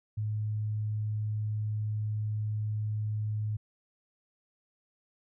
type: tone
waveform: sine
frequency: 106.8 Hz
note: G#2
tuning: 49 cents sharp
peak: -29 dBFS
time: 0.17-3.57 s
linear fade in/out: 10 ms
effects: none